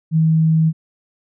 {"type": "tone", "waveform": "sine", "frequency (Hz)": 160, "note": "D#3", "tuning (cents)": 49, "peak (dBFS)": -11, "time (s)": [0.11, 0.73], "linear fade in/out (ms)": 50, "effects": []}